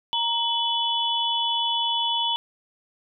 sine tone cluster, 935 / 3002 / 3415 Hz, A#5 / F#7 / G#7, +5 / +24 / +48 cents, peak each -26 dBFS, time 0.13-2.36 s, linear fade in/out 0 ms, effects none

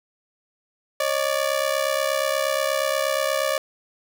sawtooth ring-modulated tone, 580 Hz, D5, 22 cents flat, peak -14 dBFS, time 1-3.58 s, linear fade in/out 2 ms, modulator 34.2 Hz, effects none

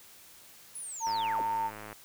sine linear sweep, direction down, 10640 to 142.1 Hz, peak -38 dBFS, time 0.75-1.42 s, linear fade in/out 5 ms
sine tone with vibrato, 903 Hz, A5, 45 cents sharp, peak -28 dBFS, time 1-1.71 s, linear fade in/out 50 ms, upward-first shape triangle, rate 2.5 Hz, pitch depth 12 cents each way
click train, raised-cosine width 0.5 ms, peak -28 dBFS, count 92, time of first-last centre 1.07-1.928 s, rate 106 Hz
effects white hiss -54 dBFS RMS until 2.04 s

